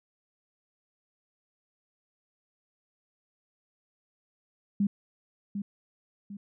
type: tone with echo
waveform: sine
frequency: 201.5 Hz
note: G3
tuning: 48 cents sharp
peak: -22 dBFS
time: 4.8-4.87 s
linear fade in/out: 5 ms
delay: 750 ms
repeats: 2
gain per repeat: -8 dB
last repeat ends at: 6.37 s
effects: none